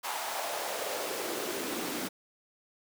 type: noise with high-pass filter sweep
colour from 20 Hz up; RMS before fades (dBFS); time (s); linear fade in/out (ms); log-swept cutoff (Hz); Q
pink; -35; 0.03-2.09; 20; 880 to 240; 2.6
effects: none